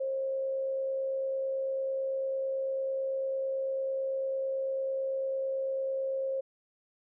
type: tone with amplitude modulation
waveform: sine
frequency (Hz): 535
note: C5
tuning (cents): +38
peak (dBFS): -28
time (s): 0-6.41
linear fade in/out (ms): 10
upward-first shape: sine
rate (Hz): 69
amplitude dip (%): 25
effects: none